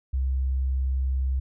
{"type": "tone", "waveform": "sine", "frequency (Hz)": 65.7, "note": "C2", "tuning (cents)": 8, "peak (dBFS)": -22, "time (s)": [0.13, 1.4], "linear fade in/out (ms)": 10, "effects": []}